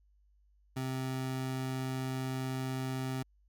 25% pulse tone, 130.81 Hz, C3, in tune, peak -30 dBFS, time 0.76-3.23 s, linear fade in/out 10 ms, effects added 50 Hz sine -64 dBFS peak until 3.48 s

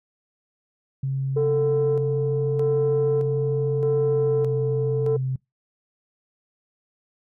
sine tone with pitch glide, 134.8 to 130.81 Hz, C#3 to C3, -48 to 0 cents, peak -22 dBFS, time 1.03-5.36 s, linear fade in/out 5 ms, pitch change -52 cents, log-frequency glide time 4-4.5 s
sine tone with tremolo, 443.3 Hz, A4, 13 cents sharp, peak -17 dBFS, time 1.36-5.17 s, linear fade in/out 10 ms, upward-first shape square, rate 0.81 Hz, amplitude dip 40%
effects noise-tail reverb RT60 0.2 s tail -26 dB re dry + tanh soft clip ceiling -14 dBFS

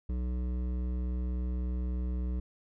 sine tone with hard clipping, 61.74 Hz, B1, in tune, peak -32 dBFS, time 0.09-2.4 s, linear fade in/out 5 ms, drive 12 dB, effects none

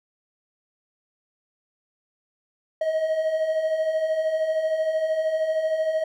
triangle beating tone pair, 622.3 / 635.3 Hz, D#5 / D#5, 0 / +36 cents, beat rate 13 Hz, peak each -28 / -20 dBFS, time 2.81-6.04 s, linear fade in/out 5 ms, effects none

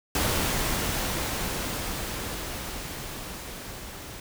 pink noise with level ramp, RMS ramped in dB -25 to -41 dBFS, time 0.15-4.2 s, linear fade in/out 2 ms, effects none

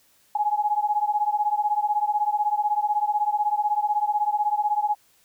sine beating tone pair, 830.6 / 846.6 Hz, G#5 / G#5, 0 / +33 cents, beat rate 16 Hz, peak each -23 / -24 dBFS, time 0.35-4.95 s, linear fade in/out 5 ms, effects white hiss -61 dBFS RMS until 5.24 s

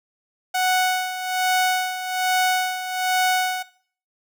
sawtooth tone with tremolo, 740 Hz, F#5, in tune, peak -13 dBFS, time 0.54-3.63 s, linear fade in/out 10 ms, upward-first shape sine, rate 1.2 Hz, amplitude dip 70%, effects noise-tail reverb RT60 0.5 s tail -18 dB re dry

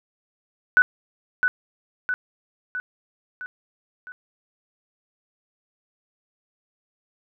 sine tone with echo, 1491 Hz, F#6, 13 cents sharp, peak -11 dBFS, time 0.77-0.82 s, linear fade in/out 0 ms, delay 660 ms, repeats 5, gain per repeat -5 dB, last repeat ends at 4.12 s, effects none

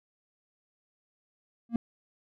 triangle tone with exponential growth, 233.1 Hz, A#3, in tune, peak -18 dBFS, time 1.69-1.76 s, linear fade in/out 2 ms, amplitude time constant 15 ms, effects none

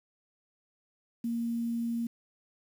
sine tone with quantisation, 233.1 Hz, A#3, in tune, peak -29 dBFS, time 1.24-2.07 s, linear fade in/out 5 ms, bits 9, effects none

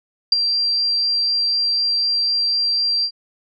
sine tone with ADSR envelope, 4726 Hz, D8, 10 cents sharp, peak -7 dBFS, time 0.32-3.11 s, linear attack 4 ms, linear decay 19 ms, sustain -9 dB, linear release 71 ms, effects none

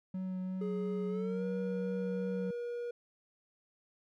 triangle tone with vibrato, 186 Hz, F#3, 9 cents sharp, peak -33 dBFS, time 0.14-2.51 s, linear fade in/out 5 ms, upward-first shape triangle, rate 2.9 Hz, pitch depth 13 cents each way
triangle tone with pitch glide, 419.1 to 478.6 Hz, G#4 to A#4, +16 to +46 cents, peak -34 dBFS, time 0.61-2.91 s, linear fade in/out 5 ms, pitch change +230 cents, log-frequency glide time 1.08-1.44 s
effects none

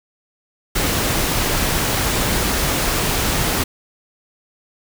pink noise, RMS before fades -19 dBFS, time 0.75-3.64 s, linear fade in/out 10 ms, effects none

